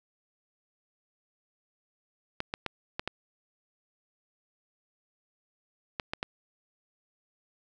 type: clicks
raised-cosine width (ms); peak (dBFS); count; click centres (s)
0.3; -15; 8; 2.404 / 2.539 / 2.663 / 2.995 / 3.076 / 5.998 / 6.135 / 6.229
effects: none